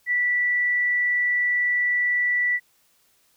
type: tone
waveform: sine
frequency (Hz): 1962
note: B6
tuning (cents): -12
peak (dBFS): -19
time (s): 0.06-2.6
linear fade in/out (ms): 50
effects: white hiss -63 dBFS RMS until 3.36 s